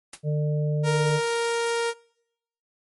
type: noise with exponential decay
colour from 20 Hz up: white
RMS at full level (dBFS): -32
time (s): 0.13-0.22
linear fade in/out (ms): 5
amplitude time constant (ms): 18
type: harmonic tone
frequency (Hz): 150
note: D3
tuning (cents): +37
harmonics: 1 / 3 / 4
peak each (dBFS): -22 / -32 / -34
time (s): 0.23-1.21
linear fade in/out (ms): 50
type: tone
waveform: sawtooth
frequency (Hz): 466.2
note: A#4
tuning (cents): 0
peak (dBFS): -19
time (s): 0.83-1.94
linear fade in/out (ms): 50
effects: noise-tail reverb RT60 0.8 s tail -25 dB re dry + MP3 48 kbps